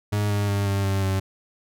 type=tone with pitch steps; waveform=40% pulse; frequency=103.83 / 102.22 / 100.64 / 99.08 / 97.55 / 96.04 Hz; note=G#2 / G#2 / G2 / G2 / G2 / G2; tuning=0 / -27 / +46 / +19 / -8 / -35 cents; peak=-20 dBFS; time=0.12-1.2 s; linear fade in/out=10 ms; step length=180 ms; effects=none